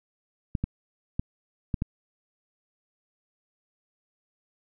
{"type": "clicks", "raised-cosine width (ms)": 5, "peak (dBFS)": -14, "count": 5, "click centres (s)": [0.552, 0.64, 1.195, 1.742, 1.821], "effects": []}